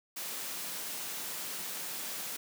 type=high-pass noise; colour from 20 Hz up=white; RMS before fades=-39 dBFS; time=0.16-2.37 s; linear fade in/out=10 ms; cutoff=140 Hz; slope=48 dB/octave; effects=none